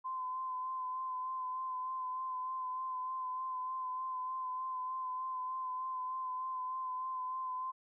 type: tone with vibrato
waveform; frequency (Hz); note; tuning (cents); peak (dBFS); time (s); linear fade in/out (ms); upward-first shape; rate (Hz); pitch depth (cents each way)
sine; 1028; C6; -31; -36; 0.04-7.72; 20; sine; 3.3; 23
effects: none